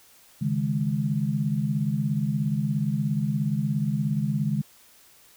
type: chord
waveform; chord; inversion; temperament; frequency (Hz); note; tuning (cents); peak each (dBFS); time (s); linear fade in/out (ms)
sine; C# suspended second; none; equal; 138.59 / 155.56 / 207.7; C#3 / D#3 / G#3; 0 / 0 / 0; -27; 0.41-4.62; 10
effects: white hiss -55 dBFS RMS until 5.36 s